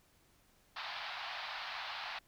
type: band-pass noise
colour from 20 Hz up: pink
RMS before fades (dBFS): -43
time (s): 0.76-2.19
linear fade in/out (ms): 5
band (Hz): 710 to 4600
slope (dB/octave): 48
effects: pink hiss -69 dBFS RMS until 2.27 s